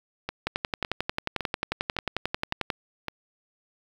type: two click trains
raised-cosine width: 0.3 ms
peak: -14 / -10 dBFS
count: 6 / 26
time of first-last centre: 0.29-3.083 / 0.47-2.702 s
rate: 1.79 / 11.2 Hz
effects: 7-bit